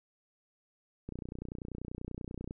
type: click train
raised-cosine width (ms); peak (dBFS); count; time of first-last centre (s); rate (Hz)
3; -27; 44; 1.09-2.509; 30.3
effects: none